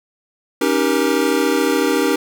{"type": "chord", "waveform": "square", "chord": "Eb dominant seventh", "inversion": "third", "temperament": "equal with one note detuned", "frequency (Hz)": [277.2, 311.1, 392, 472.7], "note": ["Db4", "Eb4", "G4", "Bb4"], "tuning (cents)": [0, 0, 0, 24], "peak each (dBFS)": -21, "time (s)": [0.61, 2.16], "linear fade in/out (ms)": 5, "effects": []}